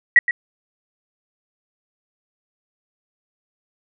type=tone with echo; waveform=sine; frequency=1923 Hz; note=B6; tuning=47 cents flat; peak=-6 dBFS; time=0.16-0.19 s; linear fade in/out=2 ms; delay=120 ms; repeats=1; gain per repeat=-11 dB; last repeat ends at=0.31 s; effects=none